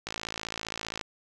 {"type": "click train", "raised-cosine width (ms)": 0.2, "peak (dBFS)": -16, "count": 53, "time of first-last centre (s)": [0.07, 1.012], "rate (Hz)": 55.2, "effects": []}